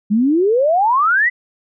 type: exponential sweep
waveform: sine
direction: up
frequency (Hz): 199.1 to 2039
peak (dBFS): -11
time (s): 0.1-1.3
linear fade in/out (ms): 20
effects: none